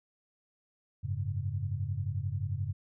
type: chord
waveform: sine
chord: F# suspended second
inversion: none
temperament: equal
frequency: 92.5 / 103.83 / 138.59 Hz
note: F#2 / G#2 / C#3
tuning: 0 / 0 / 0 cents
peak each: -35 / -34 / -37 dBFS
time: 1.03-2.73 s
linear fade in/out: 20 ms
effects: none